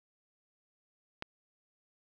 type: click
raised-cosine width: 0.3 ms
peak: -21 dBFS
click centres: 1.224 s
effects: none